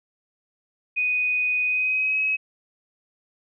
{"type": "tone with pitch glide", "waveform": "sine", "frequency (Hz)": [2489, 2555], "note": ["D#7", "D#7"], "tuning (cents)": [0, 45], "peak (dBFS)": -20, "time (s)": [0.96, 2.37], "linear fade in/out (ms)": 20, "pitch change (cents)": 45, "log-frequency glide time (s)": [1.65, 2.21], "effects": []}